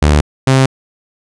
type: tone pair in turn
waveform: sawtooth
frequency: 74.4 / 132.57 Hz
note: D2 / C3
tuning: +23 / +23 cents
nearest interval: minor seventh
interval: 1000 cents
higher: second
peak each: -3 dBFS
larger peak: neither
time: 0.02-0.21 / 0.47-0.66 s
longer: neither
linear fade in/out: 5 ms
effects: resampled to 22050 Hz